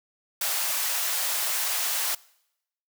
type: high-pass noise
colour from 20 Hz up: white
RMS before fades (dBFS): -27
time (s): 0.41-2.15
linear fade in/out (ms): 5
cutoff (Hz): 580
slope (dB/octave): 24
effects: noise-tail reverb RT60 0.8 s tail -23 dB re dry

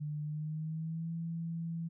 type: tone with pitch glide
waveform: sine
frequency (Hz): 149.7 to 166.1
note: D3 to E3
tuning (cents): +33 to +13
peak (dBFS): -35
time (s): 0-1.89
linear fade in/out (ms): 20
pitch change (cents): +180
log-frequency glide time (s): 0.22-1.12
effects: none

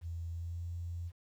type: tone with pitch glide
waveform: sine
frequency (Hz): 83.9 to 86.01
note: E2 to F2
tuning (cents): +31 to -26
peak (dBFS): -37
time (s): 0.01-1.12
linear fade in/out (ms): 50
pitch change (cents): +43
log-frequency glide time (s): 0.29-0.63
effects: 11-bit

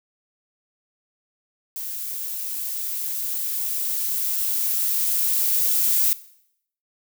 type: noise with level ramp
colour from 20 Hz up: violet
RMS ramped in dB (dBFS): -31 to -19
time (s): 1.76-6.13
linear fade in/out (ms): 0
effects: noise-tail reverb RT60 0.7 s tail -18 dB re dry

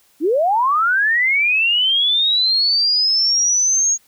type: linear sweep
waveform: sine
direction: up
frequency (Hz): 274.5 to 6645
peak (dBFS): -13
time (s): 0.2-3.98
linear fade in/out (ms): 50
effects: white hiss -56 dBFS RMS until 4.07 s

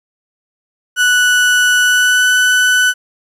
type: tone with pitch glide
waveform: 35% pulse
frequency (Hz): 1480 to 1495.5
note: F#6 to F#6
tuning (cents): 0 to +18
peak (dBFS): -7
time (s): 0.96-2.94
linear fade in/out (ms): 50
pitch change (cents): +18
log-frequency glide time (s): 1.82-2.27
effects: low-pass 12000 Hz 12 dB/octave + 8-bit

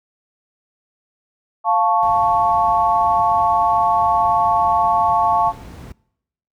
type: chord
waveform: sine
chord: F augmented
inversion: none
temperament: equal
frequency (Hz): 698.5 / 880 / 1108.7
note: F5 / A5 / C#6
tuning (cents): 0 / 0 / 0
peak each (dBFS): -18 / -16 / -18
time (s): 1.64-5.53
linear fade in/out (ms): 50
type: noise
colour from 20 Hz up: brown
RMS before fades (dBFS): -32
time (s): 2.03-5.92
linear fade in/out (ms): 0
effects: noise-tail reverb RT60 0.8 s tail -24 dB re dry + high-pass 60 Hz 12 dB/octave

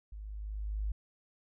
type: tone with level ramp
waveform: sine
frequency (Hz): 51.91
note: G#1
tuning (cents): 0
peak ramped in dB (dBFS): -42 to -30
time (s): 0.12-0.92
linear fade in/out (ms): 5
effects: none

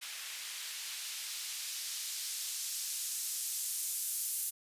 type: noise with band-pass filter sweep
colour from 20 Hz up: blue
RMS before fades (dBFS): -39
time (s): 0.01-4.51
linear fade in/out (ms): 20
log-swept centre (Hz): 2200 to 10000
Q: 0.82
effects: resampled to 32000 Hz

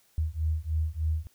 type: beating tone pair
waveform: sine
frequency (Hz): 77.2 / 80.5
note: D#2 / E2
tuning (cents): -13 / -41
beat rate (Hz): 3.3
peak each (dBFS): -29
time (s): 0.18-1.27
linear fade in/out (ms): 0
effects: white hiss -65 dBFS RMS until 1.34 s

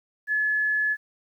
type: tone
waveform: sine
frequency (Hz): 1712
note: A6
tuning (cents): -48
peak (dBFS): -21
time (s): 0.27-0.97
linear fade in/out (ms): 50
effects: 10-bit

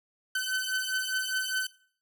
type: beating tone pair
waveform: sawtooth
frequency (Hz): 1520 / 1524.9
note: F#6 / G6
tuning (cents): +46 / -48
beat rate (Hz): 4.9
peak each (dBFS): -28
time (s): 0.35-1.67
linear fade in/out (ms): 5
effects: noise-tail reverb RT60 0.5 s tail -18 dB re dry

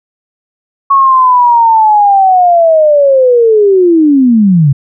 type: linear sweep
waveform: sine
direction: down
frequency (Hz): 1108.7 to 130.81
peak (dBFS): -3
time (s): 0.9-4.73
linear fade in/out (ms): 10
effects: none

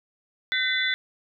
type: tone cluster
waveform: sine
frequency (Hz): 1529 / 1844 / 2030 / 3489 / 3976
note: G6 / A#6 / B6 / A7 / B7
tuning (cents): -44 / -19 / +47 / -15 / +11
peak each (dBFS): -28 / -35 / -26 / -27 / -35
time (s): 0.52-0.94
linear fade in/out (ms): 0
effects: none

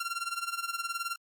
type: tone with tremolo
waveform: sawtooth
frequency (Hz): 1375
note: F6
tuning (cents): -27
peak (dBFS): -26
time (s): 0-1.16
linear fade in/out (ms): 5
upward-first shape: sine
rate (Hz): 19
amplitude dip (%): 80
effects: Opus 32 kbps

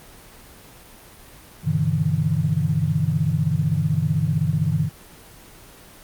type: chord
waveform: sine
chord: E minor seventh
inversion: first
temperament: equal with one note detuned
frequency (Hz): 98 / 123.47 / 146.83 / 162.54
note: G2 / B2 / D3 / E3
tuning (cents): 0 / 0 / 0 / -24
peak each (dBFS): -26 / -27 / -22 / -22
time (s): 1.63-4.9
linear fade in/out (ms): 50
effects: pink hiss -45 dBFS RMS until 6.03 s + Opus 24 kbps

